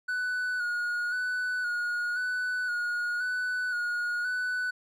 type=tone with vibrato; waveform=triangle; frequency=1467 Hz; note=F#6; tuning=15 cents flat; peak=-26 dBFS; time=0.08-4.71 s; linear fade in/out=10 ms; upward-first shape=square; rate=0.96 Hz; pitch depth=29 cents each way; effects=none